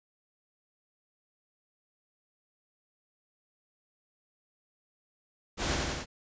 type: noise with echo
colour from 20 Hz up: pink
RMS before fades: -31 dBFS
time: 5.57-5.79 s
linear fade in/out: 50 ms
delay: 90 ms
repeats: 3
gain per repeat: -2 dB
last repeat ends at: 6.06 s
effects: resampled to 16000 Hz